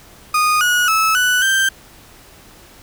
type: tone with pitch steps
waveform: 35% pulse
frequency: 1233 / 1455 / 1302 / 1486 / 1569 Hz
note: D#6 / F#6 / E6 / F#6 / G6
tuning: -16 / -29 / -22 / +7 / +1 cents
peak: -11 dBFS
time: 0.34-1.69 s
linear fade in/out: 5 ms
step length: 270 ms
effects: pink hiss -44 dBFS RMS until 2.82 s